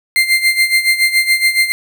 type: tone with tremolo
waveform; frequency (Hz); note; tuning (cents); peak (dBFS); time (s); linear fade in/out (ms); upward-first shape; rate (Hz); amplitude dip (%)
35% pulse; 2093; C7; 0; -6; 0.16-1.72; 0; sine; 7.1; 75
effects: none